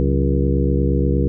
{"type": "harmonic tone with a mistuned harmonic", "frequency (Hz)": 68.5, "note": "C#2", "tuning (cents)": -20, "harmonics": [1, 2, 3, 4, 5, 6, 7], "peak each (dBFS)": [-18, -21, -23, -24, -25, -26, -26], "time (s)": [0, 1.28], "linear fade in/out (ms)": 0, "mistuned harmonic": 3, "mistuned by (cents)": -150, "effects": []}